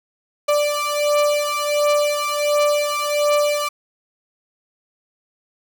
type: beating tone pair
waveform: 35% pulse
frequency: 587.3 / 588.7 Hz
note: D5 / D5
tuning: 0 / +4 cents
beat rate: 1.4 Hz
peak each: -18 dBFS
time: 0.48-3.69 s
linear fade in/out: 10 ms
effects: none